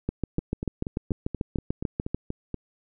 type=two click trains; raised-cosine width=3 ms; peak=-17 / -13 dBFS; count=10 / 15; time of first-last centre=0.39-2.543 / 0.09-2.146 s; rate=4.18 / 6.81 Hz; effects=none